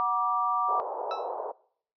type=chord; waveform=sine; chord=Gb augmented; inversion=none; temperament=equal with one note detuned; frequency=740 / 954.1 / 1174.7 Hz; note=Gb5 / Bb5 / D6; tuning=0 / +40 / 0 cents; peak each=-31 / -30 / -26 dBFS; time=0-0.8 s; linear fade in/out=0 ms
type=band-pass noise; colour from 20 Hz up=white; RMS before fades=-34 dBFS; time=0.68-1.52 s; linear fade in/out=10 ms; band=420 to 960 Hz; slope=48 dB/octave
type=tone with exponential decay; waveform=45% pulse; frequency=1312 Hz; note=E6; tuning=9 cents flat; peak=-29 dBFS; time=1.11-1.33 s; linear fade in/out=1 ms; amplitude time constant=46 ms
effects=noise-tail reverb RT60 0.6 s tail -22 dB re dry + resampled to 11025 Hz